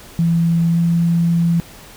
sine tone with pitch glide, 167.5 to 169.15 Hz, E3 to E3, +28 to +45 cents, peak -12 dBFS, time 0.19-1.6 s, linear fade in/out 0 ms, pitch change +17 cents, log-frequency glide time 0.7-0.78 s, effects pink hiss -40 dBFS RMS until 1.96 s

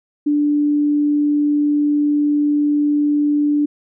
sine tone, 293.7 Hz, D4, in tune, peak -13 dBFS, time 0.26-3.66 s, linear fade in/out 10 ms, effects none

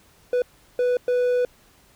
triangle tone bursts at uneven times, 493.9 Hz, B4, in tune, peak -16 dBFS, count 3, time 0.33-0.42 / 0.79-0.97 / 1.08-1.45 s, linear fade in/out 2 ms, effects pink hiss -56 dBFS RMS until 1.95 s

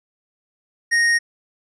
sine tone with tanh clipping, 1863 Hz, A#6, 2 cents flat, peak -16 dBFS, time 0.91-1.19 s, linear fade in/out 20 ms, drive 17 dB, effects resampled to 22050 Hz

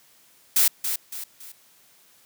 blue noise with echo, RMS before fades -18 dBFS, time 0.56-0.68 s, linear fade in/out 5 ms, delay 280 ms, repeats 3, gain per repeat -8 dB, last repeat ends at 1.52 s, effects white hiss -57 dBFS RMS until 2.25 s + high-pass 80 Hz 12 dB/octave

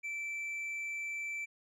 triangle tone with tanh clipping, 2329 Hz, D7, 15 cents flat, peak -37 dBFS, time 0.03-1.46 s, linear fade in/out 20 ms, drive 8 dB, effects none

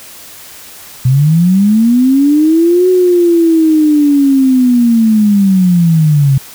sine linear two-way sweep, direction up then down, 123.1 to 370 to 132.5 Hz, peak -5 dBFS, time 1.05-6.38 s, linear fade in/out 5 ms, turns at 2.89 s, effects white hiss -33 dBFS RMS until 6.54 s

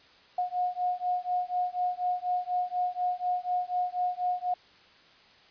sine beating tone pair, 720 / 724.1 Hz, F#5 / F#5, -47 / -38 cents, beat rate 4.1 Hz, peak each -30 dBFS, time 0.38-4.54 s, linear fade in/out 5 ms, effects white hiss -57 dBFS RMS until 5.5 s + resampled to 11025 Hz

